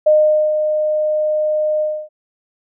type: tone with ADSR envelope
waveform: sine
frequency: 612 Hz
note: D#5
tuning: 29 cents flat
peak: -7 dBFS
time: 0.06-2.09 s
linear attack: 10 ms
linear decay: 450 ms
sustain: -7 dB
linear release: 280 ms
effects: none